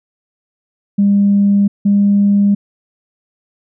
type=tone pair in turn; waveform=sine; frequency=201.1 / 201.9 Hz; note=G3 / G#3; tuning=+44 / -49 cents; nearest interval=unison; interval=7 cents; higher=second; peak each=-7 dBFS; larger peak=neither; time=0.98-1.68 / 1.85-2.55 s; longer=neither; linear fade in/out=10 ms; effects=tanh soft clip ceiling -3 dBFS